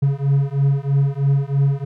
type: beating tone pair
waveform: triangle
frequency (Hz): 137.7 / 140.8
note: C#3 / C#3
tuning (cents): -11 / +27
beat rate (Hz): 3.1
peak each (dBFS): -16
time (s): 0.02-1.85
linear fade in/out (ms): 10
effects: none